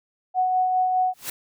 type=tone with tremolo; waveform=sine; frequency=740 Hz; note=F#5; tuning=in tune; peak=-17 dBFS; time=0.34-1.14 s; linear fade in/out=50 ms; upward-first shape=sine; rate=4.9 Hz; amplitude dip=30%
type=noise with exponential growth; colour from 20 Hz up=white; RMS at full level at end=-26 dBFS; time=1.13-1.3 s; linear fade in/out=5 ms; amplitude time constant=36 ms
effects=none